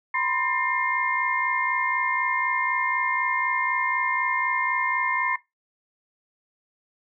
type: tone cluster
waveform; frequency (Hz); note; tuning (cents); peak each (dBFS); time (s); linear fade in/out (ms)
sine; 974 / 1038 / 1802 / 2119; B5 / C6 / A6 / C7; -24 / -14 / +41 / +21; -31 / -27 / -30 / -26; 0.14-5.36; 5
effects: noise-tail reverb RT60 0.2 s tail -19 dB re dry